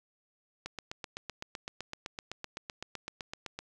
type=click train; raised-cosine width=0.2 ms; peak=-21 dBFS; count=24; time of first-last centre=0.66-3.59 s; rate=7.85 Hz; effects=none